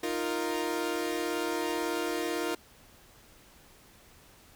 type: chord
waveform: sawtooth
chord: Eb suspended second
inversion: none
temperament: equal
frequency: 311.1 / 349.2 / 466.2 Hz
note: Eb4 / F4 / Bb4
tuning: 0 / 0 / 0 cents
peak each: -31 / -29 / -31 dBFS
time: 0.03-2.55 s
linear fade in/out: 5 ms
effects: pink hiss -57 dBFS RMS until 4.55 s